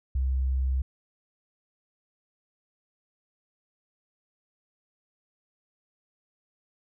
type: tone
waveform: sine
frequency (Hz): 65.41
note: C2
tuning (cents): 0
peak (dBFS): -23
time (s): 0.15-0.82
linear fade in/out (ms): 5
effects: none